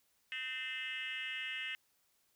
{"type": "tone with frequency modulation", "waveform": "sine", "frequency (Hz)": 2349, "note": "D7", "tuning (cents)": 0, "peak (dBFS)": -37, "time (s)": [0.32, 1.75], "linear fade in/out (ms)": 0, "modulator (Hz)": 269, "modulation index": 2.5, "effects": ["tanh soft clip ceiling -33 dBFS", "white hiss -75 dBFS RMS until 2.35 s"]}